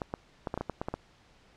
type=clicks; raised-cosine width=1 ms; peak=-18 dBFS; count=10; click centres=0.018 / 0.139 / 0.472 / 0.541 / 0.576 / 0.61 / 0.697 / 0.815 / 0.885 / 0.94 s; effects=pink hiss -61 dBFS RMS until 1.56 s + low-pass 5000 Hz 12 dB/octave